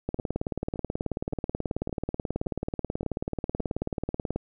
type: two click trains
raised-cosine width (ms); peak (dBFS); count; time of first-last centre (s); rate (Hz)
2; -15 / -22; 80 / 7; 0.09-4.36 / 0.19-3.599; 18.5 / 1.76
effects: none